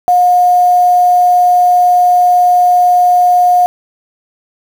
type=tone with quantisation; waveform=sine; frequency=717 Hz; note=F5; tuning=45 cents sharp; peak=-5 dBFS; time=0.08-3.66 s; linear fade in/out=0 ms; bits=5; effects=none